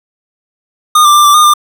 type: tone with pitch steps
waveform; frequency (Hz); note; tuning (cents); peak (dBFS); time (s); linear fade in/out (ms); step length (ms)
square; 1225 / 1180 / 1188 / 1171 / 1220 / 1195; D#6 / D6 / D6 / D6 / D#6 / D6; -27 / +8 / +20 / -5 / -34 / +30; -4; 0.95-1.538; 5; 98
effects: none